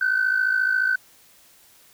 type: tone pair together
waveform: sine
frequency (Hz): 1480 / 1534.3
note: F#6 / G6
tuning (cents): 0 / -38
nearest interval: minor second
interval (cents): 62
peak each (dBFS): -22 / -19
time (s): 0.01-0.96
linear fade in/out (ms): 5
effects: tanh soft clip ceiling -13 dBFS + white hiss -54 dBFS RMS until 1.93 s